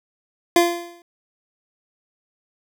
25% pulse tone with exponential decay, 344.8 Hz, F4, 22 cents flat, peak -6 dBFS, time 0.56-1.02 s, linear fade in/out 2 ms, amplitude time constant 100 ms, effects none

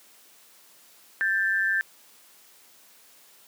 sine tone pair together, 1573.5 / 1764 Hz, G6 / A6, +6 / +4 cents, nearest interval major second, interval 198 cents, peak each -25 / -24 dBFS, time 1.21-1.81 s, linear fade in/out 0 ms, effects white hiss -55 dBFS RMS until 3.47 s + high-pass 200 Hz 12 dB/octave

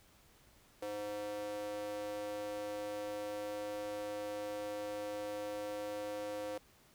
square tone with high-pass filter, 103.83 Hz, G#2, in tune, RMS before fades -41 dBFS, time 0.82-6.58 s, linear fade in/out 5 ms, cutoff 450 Hz, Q 8.8, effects pink hiss -65 dBFS RMS until 6.94 s

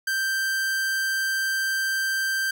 45% pulse tone, 1568 Hz, G6, in tune, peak -23 dBFS, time 0.07-2.51 s, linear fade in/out 5 ms, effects none

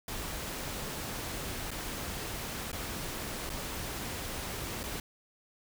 pink noise with dropouts, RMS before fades -38 dBFS, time 0.08-5 s, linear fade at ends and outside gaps 2 ms, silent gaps 1.707-1.714 / 2.717-2.729 / 3.494-3.5 / 4.832-4.837 s, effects none

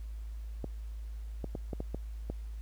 clicks, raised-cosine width 2 ms, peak -23 dBFS, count 7, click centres 0.643 / 1.443 / 1.552 / 1.732 / 1.804 / 1.946 / 2.3 s, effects added 54 Hz sine -38 dBFS peak until 2.61 s + pink hiss -64 dBFS RMS until 2.61 s

